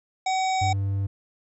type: harmonic tone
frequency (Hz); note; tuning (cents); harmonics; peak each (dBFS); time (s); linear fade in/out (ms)
756; F#5; +37; 1 / 3 / 5 / 7 / 9 / 10; -22 / -32 / -36 / -39 / -41 / -42; 0.26-0.73; 5
type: tone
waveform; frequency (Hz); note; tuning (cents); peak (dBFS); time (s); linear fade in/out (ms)
triangle; 98.5; G2; +9; -21; 0.61-1.07; 10
effects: none